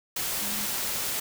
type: tone in noise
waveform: sine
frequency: 207.1 Hz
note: G#3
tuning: 5 cents flat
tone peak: -39 dBFS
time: 0.41-0.66 s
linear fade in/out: 5 ms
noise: white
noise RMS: -30 dBFS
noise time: 0.16-1.2 s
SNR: -12 dB
effects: none